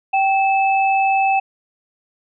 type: tone pair together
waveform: sine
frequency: 778.3 / 2618 Hz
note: G5 / E7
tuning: -13 / -13 cents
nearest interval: octave + major sixth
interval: 2100 cents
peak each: -14 / -21 dBFS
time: 0.13-1.4 s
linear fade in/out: 10 ms
effects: none